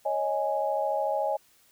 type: chord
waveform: sine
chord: C# suspended second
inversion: none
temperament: equal with one note detuned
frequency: 554.4 / 628 / 830.6 Hz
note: C#5 / D#5 / G#5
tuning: 0 / +16 / 0 cents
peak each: -30 / -29 / -29 dBFS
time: 0.05-1.37 s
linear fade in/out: 10 ms
effects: white hiss -62 dBFS RMS until 1.71 s